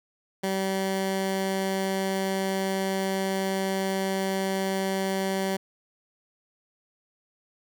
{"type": "tone", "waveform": "15% pulse", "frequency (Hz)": 192.2, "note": "G3", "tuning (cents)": -34, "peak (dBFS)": -19, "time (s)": [0.43, 5.57], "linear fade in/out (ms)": 10, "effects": []}